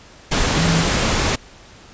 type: tone in noise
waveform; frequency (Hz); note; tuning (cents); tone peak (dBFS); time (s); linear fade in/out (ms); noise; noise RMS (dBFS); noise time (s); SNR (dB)
sine; 164.81; E3; 0; -16; 0.58-0.84; 10; pink; -18; 0.31-1.36; -1
effects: pink hiss -44 dBFS RMS until 1.93 s + resampled to 16000 Hz